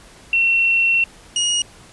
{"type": "tone pair in turn", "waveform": ["sine", "25% pulse"], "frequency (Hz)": [2717, 2879], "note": ["F7", "F#7"], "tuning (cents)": [-48, -48], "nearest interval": "minor second", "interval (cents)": 100, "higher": "second", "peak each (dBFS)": -13, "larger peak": "neither", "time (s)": [[0.33, 1.04], [1.36, 1.62]], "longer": "first", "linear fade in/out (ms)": 2, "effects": ["pink hiss -45 dBFS RMS until 1.92 s", "resampled to 24000 Hz"]}